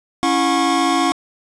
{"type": "tone cluster", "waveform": "square", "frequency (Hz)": [277.3, 331.9, 723, 1096], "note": ["C#4", "E4", "F#5", "C#6"], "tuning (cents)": [1, 12, -40, -20], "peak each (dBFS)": -21, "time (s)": [0.23, 1.12], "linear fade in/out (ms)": 0, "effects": ["resampled to 22050 Hz", "8-bit"]}